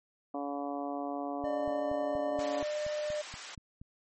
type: harmonic tone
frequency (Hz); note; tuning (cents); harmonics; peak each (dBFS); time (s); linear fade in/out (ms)
142.3; C#3; +46; 2 / 3 / 4 / 5 / 6 / 7 / 8; -37 / -45 / -41 / -38 / -48 / -46 / -47; 0.34-2.63; 5
type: tone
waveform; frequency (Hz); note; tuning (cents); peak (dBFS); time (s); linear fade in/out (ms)
triangle; 601; D5; +40; -30; 1.44-3.22; 10
type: click train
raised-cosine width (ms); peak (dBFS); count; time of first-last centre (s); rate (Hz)
5; -35; 11; 1.44-3.815; 4.21
type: high-pass noise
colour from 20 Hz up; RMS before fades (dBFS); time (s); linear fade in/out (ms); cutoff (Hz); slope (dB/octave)
pink; -45; 2.39-3.55; 5; 1000; 12
effects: MP3 32 kbps